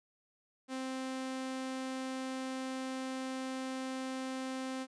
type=tone; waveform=sawtooth; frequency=261.6 Hz; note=C4; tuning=in tune; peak=-33 dBFS; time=0.68-4.87 s; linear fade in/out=50 ms; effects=resampled to 22050 Hz